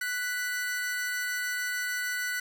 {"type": "tone pair together", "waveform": "45% pulse", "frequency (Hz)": [1482, 1978.2], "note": ["F#6", "B6"], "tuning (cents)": [2, 2], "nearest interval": "perfect fourth", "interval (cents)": 500, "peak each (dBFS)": [-31, -34], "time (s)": [0.01, 2.4], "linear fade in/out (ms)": 5, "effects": []}